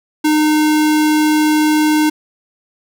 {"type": "tone", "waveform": "square", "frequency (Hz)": 305.7, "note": "D#4", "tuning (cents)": -30, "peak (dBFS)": -11, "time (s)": [0.24, 2.1], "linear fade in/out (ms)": 10, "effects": []}